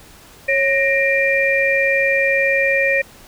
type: tone cluster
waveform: sine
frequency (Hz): 549 / 1861 / 2381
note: C#5 / A#6 / D7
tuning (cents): -17 / -3 / +23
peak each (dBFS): -18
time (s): 0.48-3.02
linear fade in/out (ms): 10
effects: pink hiss -44 dBFS RMS until 3.27 s